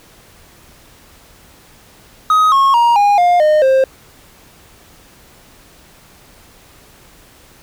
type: tone with pitch steps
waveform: triangle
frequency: 1259 / 1089.7 / 943.2 / 816.4 / 706.6 / 611.6 / 529.3 Hz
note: D#6 / C#6 / A#5 / G#5 / F5 / D#5 / C5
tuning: +20 / -30 / +20 / -30 / +20 / -30 / +20 cents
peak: -6 dBFS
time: 2.3-3.84 s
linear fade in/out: 2 ms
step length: 220 ms
effects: pink hiss -45 dBFS RMS until 7.62 s